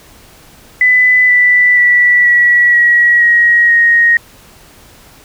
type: tone with pitch steps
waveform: sine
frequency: 2000 / 1978.2 / 1956.6 / 1935.2 / 1914.1 / 1893.2 / 1872.5 Hz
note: B6 / B6 / B6 / B6 / A#6 / A#6 / A#6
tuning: +21 / +2 / -17 / -36 / +45 / +26 / +7 cents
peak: -5 dBFS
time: 0.81-4.17 s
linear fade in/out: 2 ms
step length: 480 ms
effects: pink hiss -41 dBFS RMS until 5.24 s